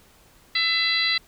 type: harmonic tone with a mistuned harmonic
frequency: 670 Hz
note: E5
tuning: 28 cents sharp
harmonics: 2 / 3 / 4 / 5 / 6 / 7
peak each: -35 / -24 / -30 / -31 / -23 / -29 dBFS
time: 0.55-1.18 s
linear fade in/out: 5 ms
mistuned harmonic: 2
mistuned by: -22 cents
effects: pink hiss -55 dBFS RMS until 1.27 s

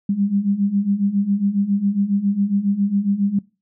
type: beating tone pair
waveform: sine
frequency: 196 / 203.3 Hz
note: G3 / G#3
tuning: 0 / -37 cents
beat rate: 7.3 Hz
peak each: -22 / -18 dBFS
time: 0.09-3.39 s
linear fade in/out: 5 ms
effects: noise-tail reverb RT60 0.3 s tail -23 dB re dry

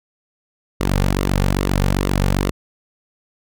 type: tone with flanger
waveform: sawtooth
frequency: 47.55 Hz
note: F#1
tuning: 48 cents sharp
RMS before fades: -18 dBFS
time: 0.8-2.51 s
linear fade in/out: 10 ms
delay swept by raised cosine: 1.2 to 3.1 ms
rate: 2.4 Hz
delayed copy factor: -0.6
effects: none

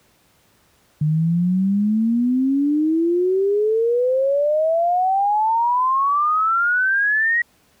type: exponential sweep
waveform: sine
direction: up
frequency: 149.4 to 1917 Hz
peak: -15 dBFS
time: 1.01-7.42 s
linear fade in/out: 5 ms
effects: pink hiss -58 dBFS RMS until 7.8 s + high-pass 60 Hz 12 dB/octave

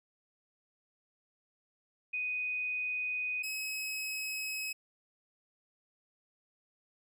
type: tone pair in turn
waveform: sine / sawtooth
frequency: 2492 / 2558 Hz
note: D#7 / D#7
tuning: +2 / +47 cents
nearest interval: unison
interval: 45 cents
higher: second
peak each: -32 / -32 dBFS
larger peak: neither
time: 2.13-3.43 / 3.43-4.73 s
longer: neither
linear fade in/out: 10 ms
effects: none

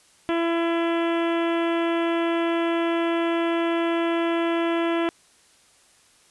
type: harmonic tone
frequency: 335.6 Hz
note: E4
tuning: 31 cents sharp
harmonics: 1 / 2 / 3 / 4 / 5 / 6 / 7 / 8 / 9 / 10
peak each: -22 / -28 / -32 / -34 / -36 / -38 / -39 / -40 / -41 / -42 dBFS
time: 0.29-5.09 s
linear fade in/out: 0 ms
effects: white hiss -57 dBFS RMS until 6.3 s + resampled to 24000 Hz

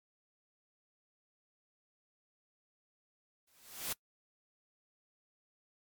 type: noise with exponential growth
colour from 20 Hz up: white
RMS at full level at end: -34 dBFS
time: 3.47-3.93 s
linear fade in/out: 5 ms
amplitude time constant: 100 ms
effects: noise-tail reverb RT60 0.1 s tail -23 dB re dry + MP3 96 kbps

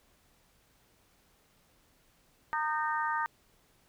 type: harmonic tone with a mistuned harmonic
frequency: 306.3 Hz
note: D#4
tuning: 27 cents flat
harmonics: 3 / 4 / 5 / 6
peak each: -32 / -34 / -36 / -38 dBFS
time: 2.53-3.26 s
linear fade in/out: 0 ms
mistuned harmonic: 5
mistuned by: +21 cents
effects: pink hiss -67 dBFS RMS until 3.88 s

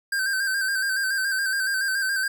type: tone with vibrato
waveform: square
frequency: 1568 Hz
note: G6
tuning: in tune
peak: -23 dBFS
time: 0.12-2.28 s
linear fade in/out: 5 ms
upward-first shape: square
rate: 7.1 Hz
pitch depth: 40 cents each way
effects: none

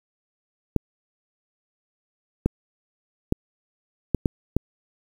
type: clicks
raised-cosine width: 3 ms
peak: -6 dBFS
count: 6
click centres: 0.763 / 2.46 / 3.324 / 4.147 / 4.258 / 4.566 s
effects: 7-bit

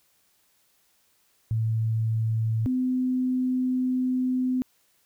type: tone pair in turn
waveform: sine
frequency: 111.7 / 254.8 Hz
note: A2 / C4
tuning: +27 / -46 cents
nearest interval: octave + major second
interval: 1427 cents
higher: second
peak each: -22 dBFS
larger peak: neither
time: 1.51-2.66 / 2.66-4.62 s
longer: second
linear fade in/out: 0 ms
effects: white hiss -66 dBFS RMS until 5.05 s

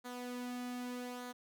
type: tone with flanger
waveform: sawtooth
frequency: 246.9 Hz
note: B3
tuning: in tune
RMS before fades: -43 dBFS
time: 0.04-1.33 s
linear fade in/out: 20 ms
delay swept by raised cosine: 0.37 to 2.17 ms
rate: 0.82 Hz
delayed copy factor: -0.5
effects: none

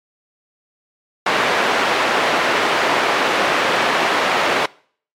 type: band-pass noise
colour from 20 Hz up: pink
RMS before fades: -17 dBFS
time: 1.26-4.66 s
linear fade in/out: 5 ms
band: 470 to 2700 Hz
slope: 12 dB/octave
effects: noise-tail reverb RT60 0.5 s tail -23 dB re dry + MP3 96 kbps

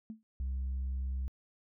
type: tone with exponential decay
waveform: sine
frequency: 220 Hz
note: A3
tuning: in tune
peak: -36 dBFS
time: 0.1-0.23 s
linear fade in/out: 0 ms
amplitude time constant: 28 ms
type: tone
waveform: sine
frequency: 65.4 Hz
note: C2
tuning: in tune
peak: -30 dBFS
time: 0.4-1.28 s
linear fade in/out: 0 ms
effects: tanh soft clip ceiling -31 dBFS

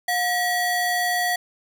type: ring-modulated tone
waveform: square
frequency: 1318.5 Hz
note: E6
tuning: in tune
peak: -18 dBFS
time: 0.08-1.36 s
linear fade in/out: 5 ms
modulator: 601 Hz
effects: none

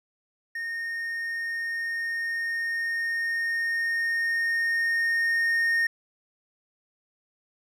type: tone with level ramp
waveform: triangle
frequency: 1842 Hz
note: A#6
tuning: 21 cents flat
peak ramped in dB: -28 to -19 dBFS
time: 0.55-5.87 s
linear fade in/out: 5 ms
effects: none

